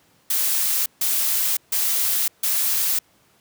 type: noise bursts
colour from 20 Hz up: blue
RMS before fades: -21 dBFS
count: 4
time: 0.3-2.99 s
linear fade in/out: 5 ms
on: 560 ms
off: 150 ms
effects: pink hiss -59 dBFS RMS until 3.4 s + high-pass 100 Hz 12 dB/octave